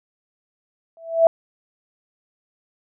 sine tone with exponential growth, 660 Hz, E5, 2 cents sharp, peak -6 dBFS, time 0.97-1.27 s, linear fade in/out 1 ms, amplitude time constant 65 ms, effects none

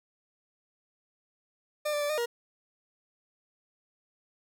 40% pulse tone with pitch steps, 599 / 588 / 583 / 610 / 473.6 Hz, D5 / D5 / D5 / D#5 / A#4, +34 / +2 / -13 / -34 / +27 cents, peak -27 dBFS, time 1.85-2.26 s, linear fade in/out 10 ms, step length 82 ms, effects none

